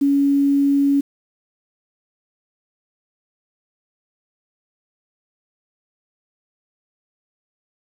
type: tone with quantisation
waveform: sine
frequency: 280.4 Hz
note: C#4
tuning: 20 cents sharp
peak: -13 dBFS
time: 0.01-1.01 s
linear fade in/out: 10 ms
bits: 7
effects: none